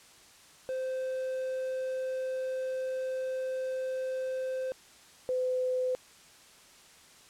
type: tone pair in turn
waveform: triangle / sine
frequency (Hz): 519 / 508.6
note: C5 / C5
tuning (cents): -14 / -49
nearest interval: unison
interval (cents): 35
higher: first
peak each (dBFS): -29 / -27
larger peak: second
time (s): 0.69-4.72 / 5.29-5.95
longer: first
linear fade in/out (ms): 0
effects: white hiss -56 dBFS RMS until 7.29 s + low-pass 9000 Hz 12 dB/octave